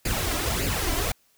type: noise with flanger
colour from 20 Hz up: pink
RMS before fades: -26 dBFS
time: 0.05-1.12 s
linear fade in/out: 5 ms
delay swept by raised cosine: 0.42 to 3.02 ms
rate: 1.7 Hz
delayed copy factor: +0.65
effects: white hiss -64 dBFS RMS until 1.37 s